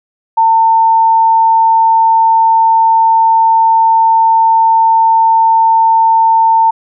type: tone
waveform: sine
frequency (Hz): 900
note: A5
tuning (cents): +39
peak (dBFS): -5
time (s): 0.37-6.71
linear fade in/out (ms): 10
effects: none